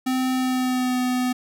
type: tone with pitch glide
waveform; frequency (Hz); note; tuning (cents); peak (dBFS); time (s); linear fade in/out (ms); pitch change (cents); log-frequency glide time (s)
square; 257.8 to 251.2; C4 to B3; -26 to +30; -21; 0.06-1.33; 10; -44; 0.34-0.99
effects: none